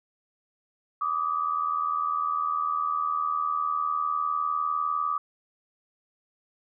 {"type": "tone pair together", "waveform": "sine", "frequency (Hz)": [1164.6, 1244.5], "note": ["D6", "D#6"], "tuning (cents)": [-15, 0], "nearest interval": "minor second", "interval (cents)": 115, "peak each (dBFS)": [-27, -28], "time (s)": [1.01, 5.18], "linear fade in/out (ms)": 5, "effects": []}